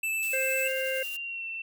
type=tone with vibrato; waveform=square; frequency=2637 Hz; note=E7; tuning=in tune; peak=-28 dBFS; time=0.03-0.68 s; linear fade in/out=5 ms; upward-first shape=square; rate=10 Hz; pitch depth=8 cents each way
type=noise with tremolo; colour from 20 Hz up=blue; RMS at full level=-41 dBFS; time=0.22-1.17 s; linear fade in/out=10 ms; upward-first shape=sine; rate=11 Hz; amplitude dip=30%
type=harmonic tone; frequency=527 Hz; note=C5; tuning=12 cents sharp; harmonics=1 / 3 / 4; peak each=-30 / -35 / -36 dBFS; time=0.33-1.03 s; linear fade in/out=5 ms
type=tone with pitch glide; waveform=sine; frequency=2777 to 2689 Hz; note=F7 to E7; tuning=-10 to +34 cents; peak=-33 dBFS; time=0.65-1.62 s; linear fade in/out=5 ms; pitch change=-56 cents; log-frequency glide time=1.21-1.48 s
effects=none